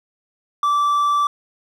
triangle tone, 1164 Hz, D6, 16 cents flat, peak -13 dBFS, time 0.63-1.27 s, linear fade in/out 2 ms, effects none

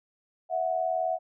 sine tone pair together, 654 / 733.7 Hz, E5 / F#5, -14 / -15 cents, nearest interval major second, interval 199 cents, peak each -28 dBFS, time 0.49-1.19 s, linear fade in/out 50 ms, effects none

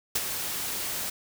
white noise with ADSR envelope, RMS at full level -24 dBFS, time 0.15-1.1 s, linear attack 7 ms, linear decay 34 ms, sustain -8 dB, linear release 7 ms, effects none

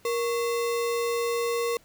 sine tone with sample-and-hold, 470.1 Hz, A#4, 15 cents sharp, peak -24 dBFS, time 0.05-1.77 s, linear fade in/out 2 ms, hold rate 1575 Hz, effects pink hiss -59 dBFS RMS until 1.84 s

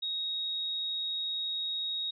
sine tone, 3769 Hz, A#7, 18 cents sharp, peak -31 dBFS, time 0.02-2.11 s, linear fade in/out 10 ms, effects none

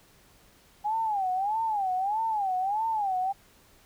sine tone with vibrato, 815 Hz, G#5, 33 cents flat, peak -25 dBFS, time 0.84-3.33 s, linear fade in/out 20 ms, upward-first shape sine, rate 1.6 Hz, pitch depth 180 cents each way, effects pink hiss -59 dBFS RMS until 3.85 s

